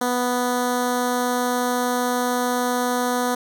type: tone with notch filter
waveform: 10% pulse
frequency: 246.9 Hz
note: B3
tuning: in tune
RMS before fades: -22 dBFS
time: 0.01-3.35 s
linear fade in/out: 5 ms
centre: 2600 Hz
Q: 1
effects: none